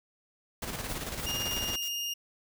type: noise with tremolo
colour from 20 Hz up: pink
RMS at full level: -35 dBFS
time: 0.62-1.76 s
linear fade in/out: 5 ms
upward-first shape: square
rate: 18 Hz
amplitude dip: 45%
type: noise bursts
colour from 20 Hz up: blue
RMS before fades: -42 dBFS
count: 4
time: 0.88-1.888 s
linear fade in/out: 10 ms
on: 72 ms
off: 240 ms
type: tone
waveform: 30% pulse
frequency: 2833 Hz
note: F7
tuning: 24 cents sharp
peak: -29 dBFS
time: 1.26-2.14 s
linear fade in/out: 10 ms
effects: none